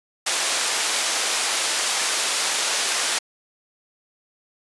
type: band-pass noise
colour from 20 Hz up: white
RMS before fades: -23 dBFS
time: 0.26-3.19 s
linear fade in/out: 10 ms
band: 480 to 8200 Hz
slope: 12 dB/octave
effects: resampled to 24000 Hz